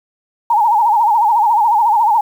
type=tone with vibrato; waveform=sine; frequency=885 Hz; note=A5; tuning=10 cents sharp; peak=-9 dBFS; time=0.5-2.21 s; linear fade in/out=5 ms; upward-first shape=sine; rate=14 Hz; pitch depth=130 cents each way; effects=7-bit